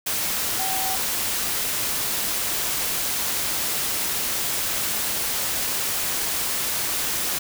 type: tone in noise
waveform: sine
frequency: 764 Hz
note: G5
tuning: 45 cents flat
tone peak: -28 dBFS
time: 0.59-0.96 s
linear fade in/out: 10 ms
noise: white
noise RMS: -25 dBFS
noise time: 0.06-7.39 s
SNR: -6 dB
effects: none